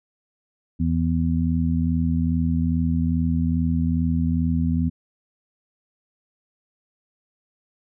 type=harmonic tone; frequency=82.41 Hz; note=E2; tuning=in tune; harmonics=1 / 2 / 3; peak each=-23 / -23 / -23 dBFS; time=0.79-4.9 s; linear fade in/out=20 ms; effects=none